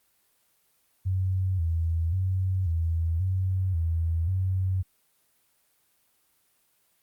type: tone with vibrato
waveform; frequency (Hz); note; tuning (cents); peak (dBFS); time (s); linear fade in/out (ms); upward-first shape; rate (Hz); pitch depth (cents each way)
sine; 88; F2; +14; -23; 1.05-4.83; 20; square; 0.93; 110
effects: white hiss -68 dBFS RMS until 7.02 s + Opus 32 kbps